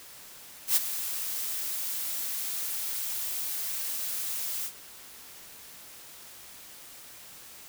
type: noise with ADSR envelope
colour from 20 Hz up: blue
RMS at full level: -21 dBFS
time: 0.67-4.72 s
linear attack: 91 ms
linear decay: 25 ms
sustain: -12 dB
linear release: 75 ms
effects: white hiss -48 dBFS RMS until 7.68 s